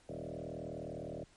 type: tone with frequency modulation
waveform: sine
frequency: 370 Hz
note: F#4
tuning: in tune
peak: -40 dBFS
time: 0.09-1.24 s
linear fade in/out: 2 ms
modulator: 39.7 Hz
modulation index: 7
effects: pink hiss -65 dBFS RMS until 1.36 s + MP3 48 kbps